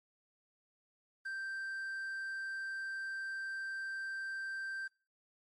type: tone with quantisation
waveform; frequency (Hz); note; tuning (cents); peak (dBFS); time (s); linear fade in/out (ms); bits
triangle; 1568; G6; 0; -36; 1.25-4.88; 10; 11
effects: noise-tail reverb RT60 0.4 s tail -26 dB re dry + MP3 48 kbps